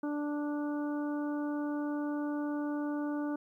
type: harmonic tone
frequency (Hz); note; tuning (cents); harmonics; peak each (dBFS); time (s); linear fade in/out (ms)
293.7; D4; 0; 1 / 2 / 3 / 4 / 5; -32 / -42 / -45 / -48 / -48; 0.03-3.36; 5
effects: 12-bit